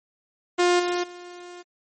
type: tone with level steps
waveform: sawtooth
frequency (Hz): 354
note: F4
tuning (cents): +23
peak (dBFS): -13 / -19 / -35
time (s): 0.58-1.63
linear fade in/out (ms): 20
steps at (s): 0.79 / 1.03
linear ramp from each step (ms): 10
effects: MP3 32 kbps